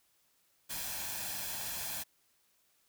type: noise with comb filter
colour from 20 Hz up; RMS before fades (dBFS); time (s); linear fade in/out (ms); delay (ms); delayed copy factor
white; -39; 0.69-2.04; 20; 1.2; +0.55
effects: white hiss -72 dBFS RMS until 2.88 s